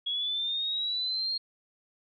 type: linear sweep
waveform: sine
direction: up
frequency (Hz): 3322 to 4254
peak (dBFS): -28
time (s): 0.06-1.38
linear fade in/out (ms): 10
effects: none